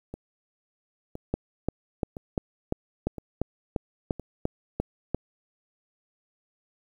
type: two click trains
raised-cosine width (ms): 2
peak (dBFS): -23 / -12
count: 5 / 12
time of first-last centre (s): 0.14-4.197 / 1.34-5.146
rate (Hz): 0.986 / 2.89
effects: 9-bit